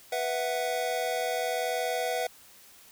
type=chord; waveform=square; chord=B suspended fourth; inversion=none; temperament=equal; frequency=493.9 / 659.3 / 740 Hz; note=B4 / E5 / F#5; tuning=0 / 0 / 0 cents; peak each=-33 dBFS; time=0.12-2.27 s; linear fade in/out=5 ms; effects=white hiss -54 dBFS RMS until 2.91 s